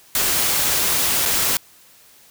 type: noise with dropouts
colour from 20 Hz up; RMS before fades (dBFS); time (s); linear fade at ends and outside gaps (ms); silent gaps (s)
white; -19; 0.15-1.57; 1; 1.254-1.258
effects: white hiss -50 dBFS RMS until 2.3 s